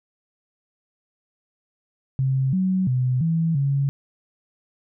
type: tone with pitch steps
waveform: sine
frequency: 133 / 187.3 / 127 / 164 / 139.1 Hz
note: C3 / F#3 / B2 / E3 / C#3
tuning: +29 / +21 / +49 / -9 / +6 cents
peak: -18 dBFS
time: 2.19-3.89 s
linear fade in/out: 0 ms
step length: 340 ms
effects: none